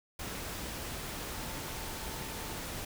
sine tone in noise, 890 Hz, A5, 20 cents sharp, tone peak -51 dBFS, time 1.33-2.59 s, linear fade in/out 5 ms, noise pink, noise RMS -40 dBFS, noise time 0.19-2.85 s, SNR -14 dB, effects none

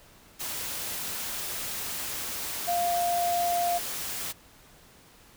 sine tone in noise, 698.5 Hz, F5, in tune, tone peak -24 dBFS, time 2.67-3.79 s, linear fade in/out 20 ms, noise white, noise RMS -34 dBFS, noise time 0.39-4.33 s, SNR +7 dB, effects pink hiss -55 dBFS RMS until 5.36 s

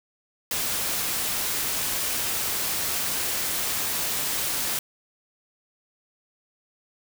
white noise, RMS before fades -27 dBFS, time 0.51-4.79 s, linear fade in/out 2 ms, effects none

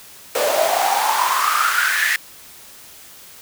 pink noise with high-pass filter sweep, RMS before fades -18 dBFS, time 0.35-2.16 s, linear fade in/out 2 ms, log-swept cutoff 530 to 1900 Hz, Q 8.3, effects white hiss -42 dBFS RMS until 3.41 s

